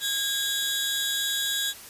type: tone cluster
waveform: sawtooth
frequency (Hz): 1633 / 3409 / 3821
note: G#6 / G#7 / A#7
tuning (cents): -30 / +45 / +42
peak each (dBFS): -28 / -26 / -26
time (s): 0-1.74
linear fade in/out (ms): 50
effects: white hiss -44 dBFS RMS until 1.89 s + resampled to 32000 Hz